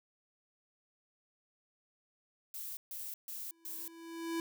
violet noise bursts, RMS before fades -43 dBFS, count 4, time 2.54-3.88 s, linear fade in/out 2 ms, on 230 ms, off 140 ms
square tone with exponential growth, 331.7 Hz, E4, 11 cents sharp, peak -33 dBFS, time 3.43-4.4 s, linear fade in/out 1 ms, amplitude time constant 210 ms
effects none

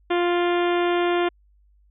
harmonic tone with a mistuned harmonic, 350.1 Hz, F4, 4 cents sharp, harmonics 1 / 2 / 3 / 4 / 5 / 6 / 7 / 8 / 9 / 10, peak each -20 / -26 / -30 / -32 / -34 / -36 / -37 / -38 / -39 / -40 dBFS, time 0.1-1.29 s, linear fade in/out 10 ms, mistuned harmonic 7, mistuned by -20 cents, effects added 50 Hz sine -55 dBFS peak until 1.9 s

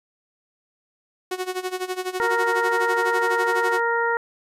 sawtooth tone with tremolo, 368.6 Hz, F#4, 7 cents flat, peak -19 dBFS, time 1.31-3.8 s, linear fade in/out 5 ms, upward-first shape sine, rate 12 Hz, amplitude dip 85%
harmonic tone, 466.2 Hz, A#4, in tune, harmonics 1 / 2 / 3 / 4, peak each -24 / -24 / -25 / -27 dBFS, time 2.2-4.17 s, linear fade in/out 0 ms
effects resampled to 32000 Hz

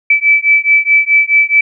sine beating tone pair, 2308 / 2312.7 Hz, D7 / D7, -31 / -27 cents, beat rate 4.7 Hz, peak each -10 dBFS, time 0.1-1.61 s, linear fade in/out 5 ms, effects none

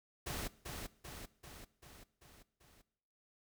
pink noise with echo, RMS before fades -41 dBFS, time 0.26-0.48 s, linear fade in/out 10 ms, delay 390 ms, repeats 6, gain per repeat -4 dB, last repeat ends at 2.82 s, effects noise-tail reverb RT60 0.8 s tail -20 dB re dry

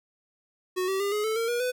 square tone with pitch steps, 368 / 384.5 / 401.8 / 419.8 / 438.6 / 458.3 / 478.9 / 500.4 Hz, F#4 / G4 / G4 / G#4 / A4 / A#4 / A#4 / B4, -9 / -33 / +43 / +19 / -6 / -29 / +47 / +23 cents, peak -26 dBFS, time 0.76-1.72 s, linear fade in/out 20 ms, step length 120 ms, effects none

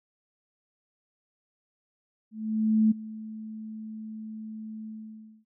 sine tone with ADSR envelope, 218.1 Hz, A3, 15 cents flat, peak -17 dBFS, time 2.31-5.45 s, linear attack 600 ms, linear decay 13 ms, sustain -19 dB, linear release 580 ms, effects none

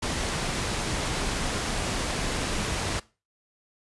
pink low-pass noise, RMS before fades -29 dBFS, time 0.02-3 s, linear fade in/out 10 ms, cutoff 9500 Hz, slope 12 dB/octave, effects noise-tail reverb RT60 0.3 s tail -20 dB re dry + resampled to 24000 Hz

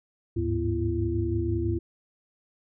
sine tone cluster, 75.2 / 99.1 / 105.1 / 247.9 / 339.7 Hz, D2 / G2 / G#2 / B3 / F4, +42 / +19 / +21 / +7 / -48 cents, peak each -30 / -36 / -29 / -37 / -28 dBFS, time 0.36-1.79 s, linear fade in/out 10 ms, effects none

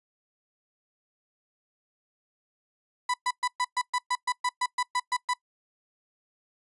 35% pulse tone bursts, 992 Hz, B5, 7 cents sharp, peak -23 dBFS, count 14, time 3.09-5.336 s, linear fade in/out 5 ms, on 49 ms, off 120 ms, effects noise-tail reverb RT60 0.1 s tail -22 dB re dry + resampled to 24000 Hz

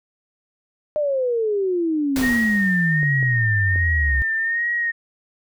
sine exponential sweep, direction down, 612 to 65.8 Hz, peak -18 dBFS, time 0.96-4.22 s, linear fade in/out 0 ms
pink noise with exponential decay, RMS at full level -25 dBFS, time 2.16-3.22 s, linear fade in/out 1 ms, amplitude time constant 230 ms
sine tone with vibrato, 1844 Hz, A#6, 19 cents flat, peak -19 dBFS, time 2.22-4.92 s, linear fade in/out 20 ms, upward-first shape sine, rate 1.3 Hz, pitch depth 52 cents each way
clicks, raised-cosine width 2 ms, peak -22 dBFS, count 3, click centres 3.031 / 3.228 / 3.759 s
effects none

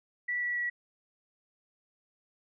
sine tone with pitch steps, 1956 / 1944.7 / 1933.5 Hz, B6 / B6 / B6, -17 / -27 / -37 cents, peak -29 dBFS, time 0.28-0.7 s, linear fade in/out 10 ms, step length 140 ms, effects none

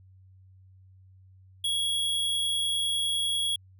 square tone, 3327 Hz, G#7, 2 cents sharp, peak -26 dBFS, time 1.64-3.56 s, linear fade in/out 5 ms, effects added 94 Hz sine -52 dBFS peak until 3.79 s

